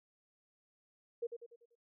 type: tone with echo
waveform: sine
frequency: 470 Hz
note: A#4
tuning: 14 cents sharp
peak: -34 dBFS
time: 1.22-1.27 s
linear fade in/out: 10 ms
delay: 97 ms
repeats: 5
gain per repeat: -7 dB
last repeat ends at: 1.755 s
effects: none